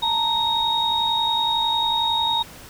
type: tone cluster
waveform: sine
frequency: 879 / 930 / 3748 Hz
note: A5 / A#5 / A#7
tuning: -2 / -4 / +9 cents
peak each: -27 / -23 / -21 dBFS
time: 0.02-2.43 s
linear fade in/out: 10 ms
effects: pink hiss -42 dBFS RMS until 2.69 s